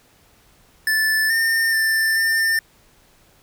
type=tone with pitch steps; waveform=square; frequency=1753 / 1813 / 1779 / 1798 Hz; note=A6 / A#6 / A6 / A6; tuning=-7 / -49 / +19 / +37 cents; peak=-17 dBFS; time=0.87-2.59 s; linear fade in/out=2 ms; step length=430 ms; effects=pink hiss -55 dBFS RMS until 3.42 s